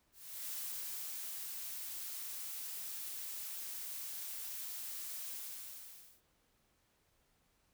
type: noise with ADSR envelope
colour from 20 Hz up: blue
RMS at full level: -42 dBFS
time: 0.12-6.22 s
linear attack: 380 ms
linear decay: 880 ms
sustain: -2 dB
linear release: 920 ms
effects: pink hiss -75 dBFS RMS until 7.73 s